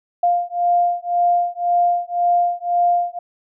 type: beating tone pair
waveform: sine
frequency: 700 / 701.9 Hz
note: F5 / F5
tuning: +4 / +9 cents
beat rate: 1.9 Hz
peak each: -18 dBFS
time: 0.23-3.19 s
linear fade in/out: 5 ms
effects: none

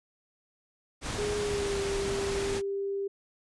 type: low-pass noise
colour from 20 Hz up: pink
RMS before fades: -35 dBFS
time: 1.01-2.62 s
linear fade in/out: 50 ms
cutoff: 9600 Hz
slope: 24 dB/octave
type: tone with pitch glide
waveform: sine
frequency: 415.3 to 396.1 Hz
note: G#4 to G4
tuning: 0 to +18 cents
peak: -29 dBFS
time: 1.18-3.08 s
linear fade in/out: 10 ms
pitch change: -82 cents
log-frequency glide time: 1.4-1.78 s
effects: resampled to 24000 Hz

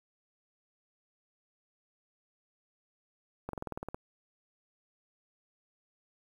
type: slowing click train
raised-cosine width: 1 ms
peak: -23 dBFS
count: 10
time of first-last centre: 3.49-3.945 s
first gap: 43 ms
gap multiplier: 1.04
effects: 9-bit

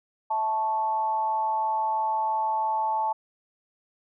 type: tone with amplitude modulation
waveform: sine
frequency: 877 Hz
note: A5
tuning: 6 cents flat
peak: -20 dBFS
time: 0.3-3.13 s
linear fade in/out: 10 ms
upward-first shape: sine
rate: 226 Hz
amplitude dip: 65%
effects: none

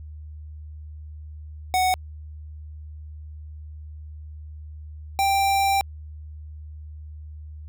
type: tone pair in turn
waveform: square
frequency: 742 / 786.5 Hz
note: F#5 / G5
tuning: +5 / +6 cents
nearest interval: minor second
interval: 101 cents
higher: second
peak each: -19 dBFS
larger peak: neither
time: 1.74-1.94 / 5.19-5.81 s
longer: second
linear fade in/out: 0 ms
effects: added 76 Hz sine -36 dBFS peak until 7.68 s

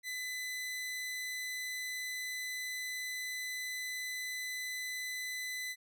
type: tone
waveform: sawtooth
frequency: 2007 Hz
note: B6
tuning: 27 cents sharp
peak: -34 dBFS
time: 0.03-5.76 s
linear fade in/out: 50 ms
effects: none

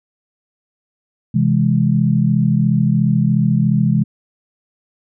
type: chord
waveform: sine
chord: C augmented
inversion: none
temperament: equal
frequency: 130.81 / 164.81 / 207.7 Hz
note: C3 / E3 / G#3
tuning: 0 / 0 / 0 cents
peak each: -16 dBFS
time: 1.34-4.04 s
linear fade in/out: 10 ms
effects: none

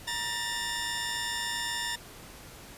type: tone pair together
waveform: 15% pulse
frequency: 946.2 / 1785 Hz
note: A#5 / A6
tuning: +26 / +24 cents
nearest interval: major seventh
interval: 1098 cents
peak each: -29 / -26 dBFS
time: 0.07-1.96 s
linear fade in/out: 10 ms
effects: pink hiss -48 dBFS RMS until 2.77 s + resampled to 32000 Hz

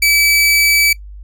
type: tone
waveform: sawtooth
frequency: 2300 Hz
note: D7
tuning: 37 cents flat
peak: -6 dBFS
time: 0.02-0.93 s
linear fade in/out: 5 ms
effects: noise-tail reverb RT60 0.1 s tail -21 dB re dry + added 50 Hz sine -30 dBFS peak until 1.23 s

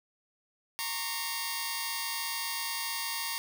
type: tone cluster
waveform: 10% pulse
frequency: 924 / 1087 / 1138 / 2087 / 4789 Hz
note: A#5 / C#6 / C#6 / C7 / D8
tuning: -16 / -34 / +45 / -5 / +33 cents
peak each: -28 / -32 / -36 / -34 / -30 dBFS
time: 0.79-3.38 s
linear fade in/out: 0 ms
effects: none

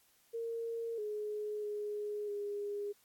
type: tone with pitch steps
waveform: sine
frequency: 460.5 / 421.5 / 417.1 / 409.3 Hz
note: A#4 / G#4 / G#4 / G#4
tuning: -21 / +26 / +7 / -25 cents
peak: -36 dBFS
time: 0.33-2.93 s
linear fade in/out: 20 ms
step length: 650 ms
effects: white hiss -69 dBFS RMS until 3.04 s + AAC 64 kbps

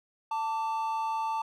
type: tone pair together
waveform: triangle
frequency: 890 / 1164.6 Hz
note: A5 / D6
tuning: +20 / -15 cents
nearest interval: perfect fourth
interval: 465 cents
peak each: -27 / -35 dBFS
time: 0.31-1.42 s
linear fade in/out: 5 ms
effects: none

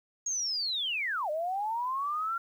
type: linear two-way sweep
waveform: sine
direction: down then up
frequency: 6645 to 590 to 1386 Hz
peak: -29 dBFS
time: 0.26-2.38 s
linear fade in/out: 5 ms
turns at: 1.3 s
effects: 10-bit

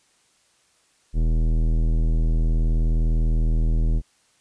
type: tone with tanh clipping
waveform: sine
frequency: 40.26 Hz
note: E1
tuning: 40 cents flat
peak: -19 dBFS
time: 1.13-4.02 s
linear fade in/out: 50 ms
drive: 16 dB
effects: white hiss -62 dBFS RMS until 4.4 s + resampled to 22050 Hz

